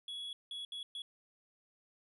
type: tone bursts at uneven times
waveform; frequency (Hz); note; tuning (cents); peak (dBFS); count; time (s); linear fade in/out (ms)
triangle; 3364; G#7; +22; -39; 4; 0.08-0.33 / 0.51-0.65 / 0.72-0.83 / 0.95-1.02; 2
effects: resampled to 32000 Hz